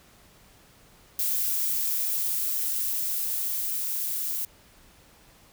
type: noise with level ramp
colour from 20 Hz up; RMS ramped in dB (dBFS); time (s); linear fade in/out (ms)
violet; -26 to -30; 1.19-4.45; 2
effects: pink hiss -56 dBFS RMS until 5.52 s